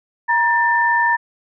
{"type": "tone pair together", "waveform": "sine", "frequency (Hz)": [945, 1784], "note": ["A#5", "A6"], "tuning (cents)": [23, 23], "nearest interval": "major seventh", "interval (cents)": 1100, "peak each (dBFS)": -16, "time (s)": [0.28, 1.17], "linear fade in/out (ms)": 20, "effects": []}